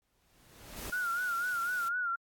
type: noise with exponential growth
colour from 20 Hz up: pink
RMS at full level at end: -40 dBFS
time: 0.02-0.9 s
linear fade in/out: 0 ms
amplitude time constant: 190 ms
type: noise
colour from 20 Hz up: white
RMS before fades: -48 dBFS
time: 0.76-1.89 s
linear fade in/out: 10 ms
type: tone with vibrato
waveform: sine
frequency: 1424 Hz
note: F6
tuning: 33 cents sharp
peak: -30 dBFS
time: 0.92-2.16 s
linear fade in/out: 10 ms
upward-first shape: sine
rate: 4 Hz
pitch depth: 79 cents each way
effects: AAC 64 kbps